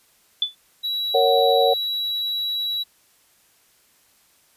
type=tone with exponential decay; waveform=sine; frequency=3478 Hz; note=A7; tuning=21 cents flat; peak=-14 dBFS; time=0.42-0.55 s; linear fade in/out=2 ms; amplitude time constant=27 ms
type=tone; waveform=triangle; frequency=3903 Hz; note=B7; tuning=21 cents flat; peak=-21 dBFS; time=0.83-2.84 s; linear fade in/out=20 ms
type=chord; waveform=sine; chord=F# major; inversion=first; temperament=just; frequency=462.5 / 555 / 740 Hz; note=A#4 / C#5 / F#5; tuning=-14 / +2 / 0 cents; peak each=-19 dBFS; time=1.14-1.74 s; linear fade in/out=10 ms
effects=white hiss -59 dBFS RMS until 4.56 s + resampled to 32000 Hz